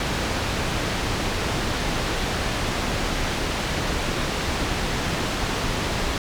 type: low-pass noise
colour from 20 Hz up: pink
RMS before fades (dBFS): -25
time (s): 0-6.18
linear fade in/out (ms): 2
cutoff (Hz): 5300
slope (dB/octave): 12
effects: none